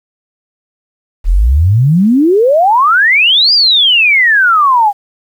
sine exponential two-way sweep, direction up then down, 36.81 to 4954 to 787 Hz, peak -5 dBFS, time 1.24-4.93 s, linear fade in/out 50 ms, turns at 3.53 s, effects 7-bit

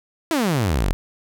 sawtooth exponential sweep, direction down, 343.9 to 37 Hz, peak -14 dBFS, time 0.31-0.93 s, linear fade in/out 0 ms, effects none

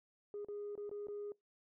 sine tone with dropouts, 411.7 Hz, G#4, 15 cents flat, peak -40 dBFS, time 0.34-1.32 s, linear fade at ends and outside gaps 1 ms, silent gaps 0.447-0.485 / 0.754-0.777 / 0.894-0.913 / 1.07-1.084 s, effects noise-tail reverb RT60 0.2 s tail -25 dB re dry + tanh soft clip ceiling -38 dBFS

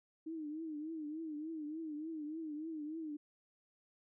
sine tone with vibrato, 311.1 Hz, D#4, in tune, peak -40 dBFS, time 0.26-3.17 s, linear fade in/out 10 ms, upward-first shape triangle, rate 3.4 Hz, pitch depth 110 cents each way, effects none

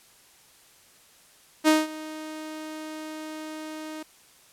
sawtooth tone with ADSR envelope, 311.1 Hz, D#4, in tune, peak -11 dBFS, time 1.64-4.03 s, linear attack 38 ms, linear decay 190 ms, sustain -20 dB, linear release 6 ms, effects white hiss -56 dBFS RMS until 4.52 s + low-pass 12000 Hz 12 dB/octave

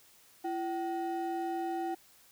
triangle ring-modulated tone, 552 Hz, C#5, 7 cents flat, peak -27 dBFS, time 0.44-1.95 s, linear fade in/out 10 ms, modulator 214 Hz, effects white hiss -61 dBFS RMS until 2.31 s

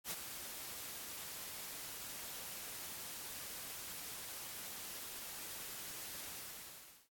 white noise with ADSR envelope, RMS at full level -39 dBFS, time 0.04-7.09 s, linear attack 67 ms, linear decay 43 ms, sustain -8 dB, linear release 740 ms, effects AAC 64 kbps

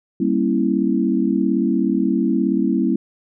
sine chord, G diminished seventh, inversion none, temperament equal with one note detuned, 196 / 233.1 / 271.9 / 329.6 Hz, G3 / Bb3 / Db4 / Fb4, 0 / 0 / -33 / 0 cents, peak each -21 dBFS, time 0.2-2.96 s, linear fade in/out 5 ms, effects none

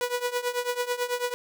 sawtooth tone with tremolo, 489.8 Hz, B4, 14 cents flat, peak -19 dBFS, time 0.01-1.34 s, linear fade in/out 0 ms, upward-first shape triangle, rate 9.1 Hz, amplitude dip 90%, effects none

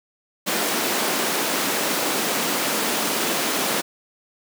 pink high-pass noise, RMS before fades -23 dBFS, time 0.46-3.82 s, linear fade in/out 20 ms, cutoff 220 Hz, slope 24 dB/octave, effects none

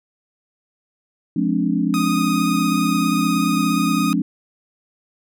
sine chord, D half-diminished seventh, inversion first, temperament just, 176.2 / 211.4 / 264.3 / 293.7 Hz, F3 / Ab3 / C4 / D4, +16 / +31 / +18 / 0 cents, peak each -22 dBFS, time 1.36-4.22 s, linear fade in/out 5 ms
sawtooth tone with vibrato, 1243 Hz, D#6, 2 cents flat, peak -19 dBFS, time 1.94-4.13 s, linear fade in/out 0 ms, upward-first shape sine, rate 17 Hz, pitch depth 20 cents each way
effects none

